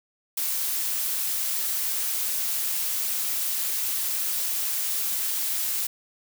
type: noise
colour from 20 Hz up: blue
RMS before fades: -27 dBFS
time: 0.37-5.87 s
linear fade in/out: 5 ms
effects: none